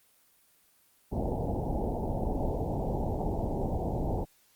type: low-pass noise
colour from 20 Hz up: pink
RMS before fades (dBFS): -31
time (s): 1.11-4.25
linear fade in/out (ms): 20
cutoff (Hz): 890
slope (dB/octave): 96
effects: white hiss -65 dBFS RMS until 4.55 s + Opus 24 kbps